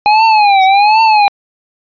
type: tone with vibrato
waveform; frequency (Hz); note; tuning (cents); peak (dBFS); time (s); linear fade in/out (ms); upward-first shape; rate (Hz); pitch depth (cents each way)
square; 825; G#5; -12; -6; 0.06-1.28; 0; triangle; 1.3; 160
effects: resampled to 11025 Hz